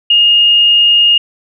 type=tone; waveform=sine; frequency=2845 Hz; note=F7; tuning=31 cents sharp; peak=-5 dBFS; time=0.1-1.18 s; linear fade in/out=5 ms; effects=none